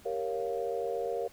sine chord, G half-diminished seventh, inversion none, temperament equal, 392 / 466.2 / 554.4 / 698.5 Hz, G4 / Bb4 / Db5 / F5, 0 / 0 / 0 / 0 cents, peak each -38 / -33 / -37 / -38 dBFS, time 0.05-1.28 s, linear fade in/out 10 ms, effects pink hiss -57 dBFS RMS until 1.32 s

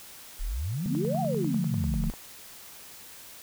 sine exponential two-way sweep, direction up then down, 30.62 to 784 to 30.62 Hz, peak -28 dBFS, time 0.39-2.12 s, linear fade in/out 20 ms, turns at 1.2 s
sine chord, D minor, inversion none, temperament equal with one note detuned, 147.43 / 174.61 / 220 Hz, D3 / F3 / A3, +7 / 0 / 0 cents, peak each -31 / -32 / -32 dBFS, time 0.86-2.1 s, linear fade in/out 0 ms
click train, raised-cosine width 1 ms, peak -29 dBFS, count 13, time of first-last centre 0.95-2.138 s, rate 10.1 Hz
effects white hiss -47 dBFS RMS until 3.42 s

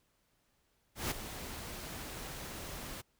pink noise with ADSR envelope, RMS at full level -33 dBFS, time 0.95-3.02 s, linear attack 160 ms, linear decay 11 ms, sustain -11 dB, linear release 20 ms, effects pink hiss -75 dBFS RMS until 3.19 s

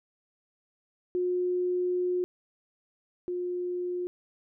sine tone pair in turn, 360 / 357.1 Hz, F#4 / F4, -47 / +39 cents, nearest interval unison, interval 14 cents, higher first, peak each -25 / -29 dBFS, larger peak first, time 1.15-2.24 / 3.28-4.07 s, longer first, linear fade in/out 0 ms, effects none

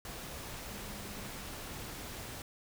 sine tone in noise, 202.5 Hz, G#3, 43 cents flat, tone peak -50 dBFS, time 0.71-1.29 s, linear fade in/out 2 ms, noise pink, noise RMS -44 dBFS, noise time 0.05-2.42 s, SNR -9 dB, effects none

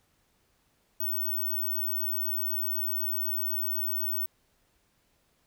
sine tone, 15804 Hz, B9, in tune, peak -26 dBFS, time 1-4.26 s, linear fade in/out 5 ms, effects tanh soft clip ceiling -24 dBFS + pink hiss -70 dBFS RMS until 5.46 s

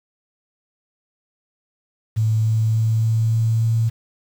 sine tone with pitch steps, 110 / 110.7 / 111.41 / 112.12 / 112.83 / 113.55 Hz, A2 / A2 / A2 / A2 / A2 / A#2, 0 / +11 / +22 / +33 / +44 / -45 cents, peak -15 dBFS, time 2.16-3.9 s, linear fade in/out 20 ms, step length 290 ms, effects 7-bit

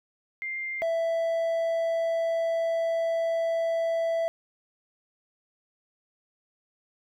sine / triangle tone pair in turn, 2102 / 662.1 Hz, C7 / E5, +7 / +7 cents, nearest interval octave + minor sixth, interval 2000 cents, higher first, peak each -30 / -22 dBFS, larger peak second, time 0.42-0.82 / 0.82-4.28 s, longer second, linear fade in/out 0 ms, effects none

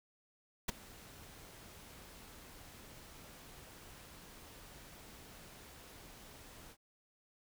pink noise with ADSR envelope, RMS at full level -33 dBFS, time 0.68-6.77 s, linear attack 10 ms, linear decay 13 ms, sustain -22 dB, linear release 68 ms, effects none

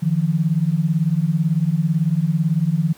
sine beating tone pair, 152.6 / 170.6 Hz, D#3 / F3, -33 / -40 cents, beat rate 18 Hz, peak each -18 dBFS, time 0.02-2.93 s, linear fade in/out 10 ms, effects pink hiss -48 dBFS RMS until 2.97 s + high-pass 100 Hz 12 dB/octave

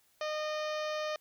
harmonic tone, 612 Hz, D#5, 29 cents flat, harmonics 1 / 2 / 3 / 4 / 5 / 6 / 7 / 8 / 9 / 10, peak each -34 / -40 / -44 / -46 / -48 / -50 / -51 / -52 / -53 / -54 dBFS, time 0.21-1.16 s, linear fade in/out 2 ms, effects white hiss -69 dBFS RMS until 1.2 s

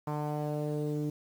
sawtooth tone with low-pass filter sweep, 149.5 Hz, D3, 31 cents sharp, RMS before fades -33 dBFS, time 0.07-1.1 s, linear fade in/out 5 ms, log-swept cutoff 1000 to 350 Hz, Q 2.8, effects 9-bit

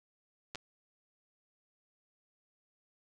clicks, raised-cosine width 0.2 ms, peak -24 dBFS, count 2, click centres 0.549 / 0.556 s, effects none

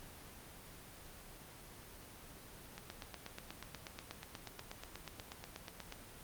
click train, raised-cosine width 0.2 ms, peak -27 dBFS, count 27, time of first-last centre 2.78-5.924 s, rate 8.27 Hz, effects pink hiss -54 dBFS RMS until 6.23 s + Opus 24 kbps

